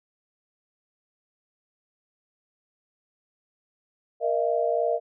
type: tone cluster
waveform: sine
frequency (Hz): 469.3 / 616 / 679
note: A#4 / D#5 / F5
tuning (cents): +12 / -17 / -49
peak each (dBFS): -26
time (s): 4.2-5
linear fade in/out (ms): 50
effects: none